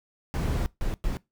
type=noise bursts at uneven times; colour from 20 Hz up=brown; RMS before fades=-27 dBFS; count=3; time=0.34-0.66 / 0.81-0.94 / 1.04-1.17 s; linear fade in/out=0 ms; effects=noise-tail reverb RT60 0.2 s tail -21 dB re dry